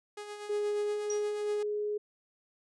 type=tone with tremolo; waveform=sawtooth; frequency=415.3 Hz; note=G#4; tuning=in tune; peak=-35 dBFS; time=0.17-1.63 s; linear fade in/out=5 ms; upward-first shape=sine; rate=8.4 Hz; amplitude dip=45%
type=tone with pitch glide; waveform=sine; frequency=415.3 to 418.2 Hz; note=G#4 to G#4; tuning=0 to +12 cents; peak=-30 dBFS; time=0.49-1.98 s; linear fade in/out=10 ms; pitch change=+12 cents; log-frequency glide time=0.85-0.92 s
type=tone with exponential decay; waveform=sine; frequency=5750 Hz; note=F8; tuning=50 cents sharp; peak=-32 dBFS; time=1.1-1.28 s; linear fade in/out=1 ms; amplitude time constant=37 ms
effects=resampled to 24000 Hz